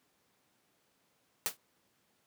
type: noise with exponential decay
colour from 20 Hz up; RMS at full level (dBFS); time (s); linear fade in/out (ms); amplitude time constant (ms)
white; -28; 1.46-1.57; 0; 22
effects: pink hiss -73 dBFS RMS until 2.26 s + high-pass 150 Hz 12 dB/octave